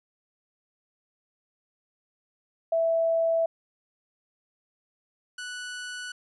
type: tone pair in turn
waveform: sine / sawtooth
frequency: 659.3 / 1480.1 Hz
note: E5 / F#6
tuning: 0 / 0 cents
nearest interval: octave + major second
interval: 1400 cents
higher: second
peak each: -21 / -31 dBFS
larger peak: first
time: 2.72-3.46 / 5.38-6.12 s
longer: neither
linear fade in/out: 5 ms
effects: resampled to 24000 Hz